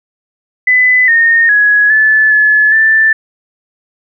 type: tone with pitch steps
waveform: sine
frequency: 2005 / 1839 / 1676 / 1737 / 1715 / 1768 Hz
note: B6 / A#6 / G#6 / A6 / A6 / A6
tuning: +26 / -24 / +15 / -23 / -45 / +8 cents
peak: -5 dBFS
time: 0.67-3.13 s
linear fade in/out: 5 ms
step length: 410 ms
effects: none